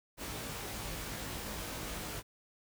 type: noise with comb filter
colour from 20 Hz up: pink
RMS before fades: -41 dBFS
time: 0.17-2.23 s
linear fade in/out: 50 ms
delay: 19 ms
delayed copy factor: +0.8
effects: none